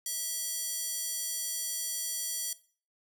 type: tone with high-pass filter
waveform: square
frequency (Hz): 652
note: E5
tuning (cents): -19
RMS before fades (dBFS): -35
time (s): 0.06-2.53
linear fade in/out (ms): 2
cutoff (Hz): 6900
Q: 1.1
effects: noise-tail reverb RT60 0.4 s tail -17 dB re dry